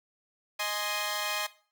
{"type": "chord", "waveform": "10% pulse", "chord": "Ab major", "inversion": "second", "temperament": "equal", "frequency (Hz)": [622.3, 830.6, 1046.5], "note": ["Eb5", "Ab5", "C6"], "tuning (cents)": [0, 0, 0], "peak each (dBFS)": -26, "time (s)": [0.59, 1.47], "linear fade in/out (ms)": 10, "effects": ["noise-tail reverb RT60 0.4 s tail -17 dB re dry"]}